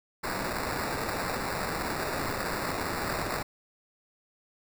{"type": "noise with sample-and-hold", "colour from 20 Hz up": "white", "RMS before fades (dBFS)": -32, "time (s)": [0.23, 3.43], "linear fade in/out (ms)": 10, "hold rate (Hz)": 3150, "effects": []}